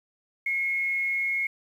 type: tone with frequency modulation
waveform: sine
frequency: 2169 Hz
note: C#7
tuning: 38 cents flat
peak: -24 dBFS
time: 0.46-1.47 s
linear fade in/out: 5 ms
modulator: 163 Hz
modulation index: 0.23
effects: 9-bit

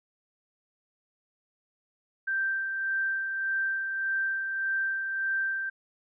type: tone with tremolo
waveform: sine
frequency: 1568 Hz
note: G6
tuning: in tune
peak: -25 dBFS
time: 2.27-5.7 s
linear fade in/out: 10 ms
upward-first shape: sine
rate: 1.7 Hz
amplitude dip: 40%
effects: none

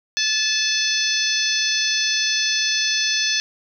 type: harmonic tone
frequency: 869 Hz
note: A5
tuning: 22 cents flat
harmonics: 2 / 3 / 4 / 5 / 6 / 7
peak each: -26 / -26 / -25 / -25 / -24 / -26 dBFS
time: 0.17-3.4 s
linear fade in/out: 0 ms
effects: none

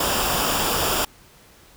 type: noise with comb filter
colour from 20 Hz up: pink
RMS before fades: -22 dBFS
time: 0-1.05 s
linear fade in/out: 5 ms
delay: 0.48 ms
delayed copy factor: -0.6
effects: pink hiss -51 dBFS RMS until 1.76 s

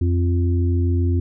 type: harmonic tone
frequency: 87.31 Hz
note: F2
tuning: in tune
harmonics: 1 / 3 / 4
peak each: -16 / -26 / -28 dBFS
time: 0.01-1.2 s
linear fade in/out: 5 ms
effects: none

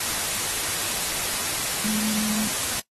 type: tone in noise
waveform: sine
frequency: 213.8 Hz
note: A3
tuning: 49 cents flat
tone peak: -26 dBFS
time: 1.84-2.48 s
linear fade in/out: 5 ms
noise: white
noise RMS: -26 dBFS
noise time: 0-2.8 s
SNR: -3 dB
effects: noise-tail reverb RT60 0.1 s tail -17 dB re dry + AAC 32 kbps

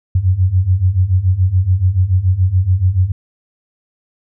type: beating tone pair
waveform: sine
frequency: 88.6 / 95.6 Hz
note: F2 / G2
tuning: +25 / -43 cents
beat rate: 7 Hz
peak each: -15 / -12 dBFS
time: 0.15-3.12 s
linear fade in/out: 5 ms
effects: none

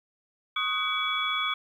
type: tone cluster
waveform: sine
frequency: 1097 / 1251 / 1492 / 2278 / 3384 Hz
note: C#6 / D#6 / F#6 / C#7 / G#7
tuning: -18 / +9 / +14 / +47 / +32 cents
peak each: -37 / -30 / -38 / -31 / -30 dBFS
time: 0.56-1.54 s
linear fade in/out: 5 ms
effects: 10-bit

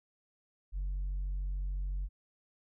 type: tone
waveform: sine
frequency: 46.8 Hz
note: F#1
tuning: 20 cents sharp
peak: -30 dBFS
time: 0.72-2.09 s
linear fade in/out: 50 ms
effects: tanh soft clip ceiling -31 dBFS

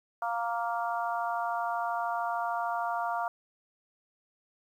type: harmonic tone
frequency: 233.1 Hz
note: A#3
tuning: in tune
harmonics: 3 / 4 / 5 / 6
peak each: -32 / -34 / -36 / -38 dBFS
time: 0.22-3.28 s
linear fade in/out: 2 ms
effects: 10-bit

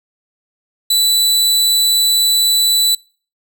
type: tone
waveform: sawtooth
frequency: 3972 Hz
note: B7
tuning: 9 cents sharp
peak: -8 dBFS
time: 0.9-2.95 s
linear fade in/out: 5 ms
effects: noise-tail reverb RT60 0.4 s tail -23 dB re dry

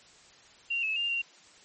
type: tone with pitch steps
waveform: sine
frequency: 2766 / 2598 / 2799 / 2764 Hz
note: F7 / E7 / F7 / F7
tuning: -17 / -26 / +3 / -19 cents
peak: -27 dBFS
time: 0.7-1.22 s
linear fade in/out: 10 ms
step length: 130 ms
effects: white hiss -56 dBFS RMS until 1.64 s + MP3 32 kbps

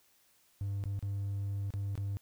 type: tone with dropouts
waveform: triangle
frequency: 99.6 Hz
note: G2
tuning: 28 cents sharp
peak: -30 dBFS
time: 0.61-2.17 s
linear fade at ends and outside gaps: 0 ms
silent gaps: 0.839-0.856 / 0.991-1.026 / 1.705-1.738 / 1.954-1.977 s
effects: tanh soft clip ceiling -27 dBFS + white hiss -68 dBFS RMS until 2.21 s

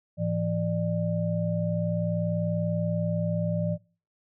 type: tone cluster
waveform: sine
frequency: 108.5 / 169 / 595 Hz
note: A2 / E3 / D5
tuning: -24 / +43 / +22 cents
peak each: -30 / -27 / -31 dBFS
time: 0.17-3.78 s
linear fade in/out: 50 ms
effects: noise-tail reverb RT60 0.4 s tail -23 dB re dry

